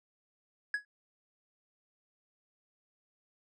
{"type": "tone with exponential decay", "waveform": "triangle", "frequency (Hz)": 1675, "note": "G#6", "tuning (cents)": 14, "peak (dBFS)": -24, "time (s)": [0.74, 0.85], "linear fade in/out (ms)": 2, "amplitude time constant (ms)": 22, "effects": ["resampled to 22050 Hz"]}